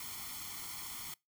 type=noise with comb filter; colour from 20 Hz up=white; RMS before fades=-44 dBFS; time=0-1.14 s; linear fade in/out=2 ms; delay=0.92 ms; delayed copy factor=+0.75; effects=noise-tail reverb RT60 0.2 s tail -23 dB re dry